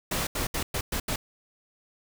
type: noise bursts at uneven times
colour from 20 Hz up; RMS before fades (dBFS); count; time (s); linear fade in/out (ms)
pink; -29; 6; 0.11-0.27 / 0.35-0.47 / 0.54-0.63 / 0.74-0.81 / 0.92-1 / 1.08-1.16; 5
effects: none

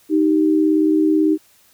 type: tone pair together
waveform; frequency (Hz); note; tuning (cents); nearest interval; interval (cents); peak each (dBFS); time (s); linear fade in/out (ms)
sine; 311.1 / 389.2; D#4 / G4; 0 / -12; major third; 388; -13 / -20; 0.09-1.38; 50
effects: white hiss -54 dBFS RMS until 1.73 s

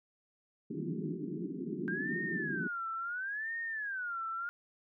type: band-pass noise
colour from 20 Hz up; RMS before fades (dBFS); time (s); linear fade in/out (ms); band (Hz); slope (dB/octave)
pink; -38; 0.7-2.68; 10; 150 to 400; 96
type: tone with vibrato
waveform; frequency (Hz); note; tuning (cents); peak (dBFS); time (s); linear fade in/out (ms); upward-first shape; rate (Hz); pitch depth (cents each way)
sine; 1568; G6; 0; -35; 1.88-4.49; 0; sine; 0.73; 280
effects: none

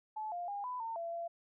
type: tone with pitch steps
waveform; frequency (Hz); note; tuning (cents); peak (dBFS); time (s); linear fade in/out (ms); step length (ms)
sine; 863 / 702 / 810 / 998 / 907 / 675 / 680; A5 / F5 / G#5 / B5 / A#5 / E5 / F5; -34 / +9 / -43 / +18 / -48 / +41 / -46; -37; 0.16-1.28; 10; 160
effects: none

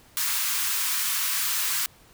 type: high-pass noise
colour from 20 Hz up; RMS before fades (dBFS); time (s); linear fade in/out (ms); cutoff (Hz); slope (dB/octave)
white; -26; 0.17-1.86; 0; 970; 48
effects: pink hiss -55 dBFS RMS until 2.13 s

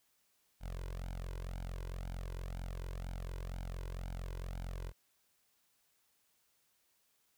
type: tone with flanger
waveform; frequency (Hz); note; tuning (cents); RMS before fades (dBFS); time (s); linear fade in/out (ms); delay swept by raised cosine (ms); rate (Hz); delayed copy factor
sawtooth; 44.39; F1; +29; -42; 0.6-4.93; 50; 1.3 to 2.03; 2; +1
effects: white hiss -75 dBFS RMS until 7.37 s

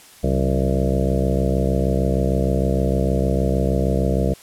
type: harmonic tone with a mistuned harmonic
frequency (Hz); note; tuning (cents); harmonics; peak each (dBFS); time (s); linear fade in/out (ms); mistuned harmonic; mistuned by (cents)
66.5; C2; +29; 1 / 2 / 3 / 4 / 5 / 6 / 7 / 8 / 9 / 10; -21 / -24 / -23 / -29 / -29 / -30 / -26 / -30 / -28 / -31; 0.23-4.34; 10; 3; -93
effects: white hiss -46 dBFS RMS until 4.42 s + low-pass 12000 Hz 12 dB/octave

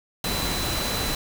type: tone in noise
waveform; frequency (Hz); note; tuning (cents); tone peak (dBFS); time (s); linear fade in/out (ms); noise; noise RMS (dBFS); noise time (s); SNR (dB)
sine; 4006; B7; +24; -31; 0.24-1.15; 2; pink; -27; 0.24-1.15; -7
effects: none

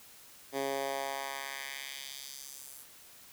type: tone with high-pass filter sweep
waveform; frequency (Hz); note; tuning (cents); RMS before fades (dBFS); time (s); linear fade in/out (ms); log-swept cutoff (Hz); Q
10% pulse; 137; C#3; -20; -39; 0.52-2.86; 50; 320 to 11000; 1.3
effects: white hiss -55 dBFS RMS until 3.32 s

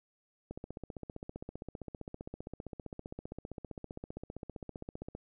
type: click train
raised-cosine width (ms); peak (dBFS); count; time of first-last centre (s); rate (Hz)
2; -28; 72; 0.51-5.151; 15.3
effects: none

